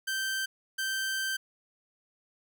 sawtooth tone pair in turn, 1558 / 1558 Hz, G6 / G6, -11 / -11 cents, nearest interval unison, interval 0 cents, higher neither, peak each -26 dBFS, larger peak neither, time 0.07-0.46 / 0.78-1.37 s, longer second, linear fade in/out 10 ms, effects none

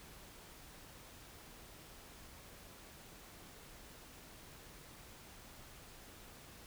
silence, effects pink hiss -56 dBFS RMS until 6.66 s

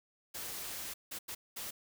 white noise bursts at uneven times, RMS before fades -42 dBFS, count 4, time 0.34-0.94 / 1.11-1.19 / 1.28-1.35 / 1.56-1.71 s, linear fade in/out 10 ms, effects none

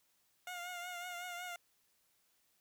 15% pulse tone with vibrato, 711 Hz, F5, 31 cents sharp, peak -36 dBFS, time 0.47-1.56 s, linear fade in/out 2 ms, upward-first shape triangle, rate 5.4 Hz, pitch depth 48 cents each way, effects white hiss -75 dBFS RMS until 2.6 s

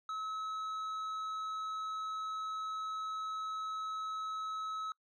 sine tone with tanh clipping, 1290 Hz, E6, 38 cents flat, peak -38 dBFS, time 0.09-4.92 s, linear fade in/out 2 ms, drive 7 dB, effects noise-tail reverb RT60 0.1 s tail -25 dB re dry

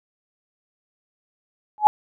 sine tone with exponential growth, 846 Hz, G#5, 32 cents sharp, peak -4 dBFS, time 1.78-1.87 s, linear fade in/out 0 ms, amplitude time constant 19 ms, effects none

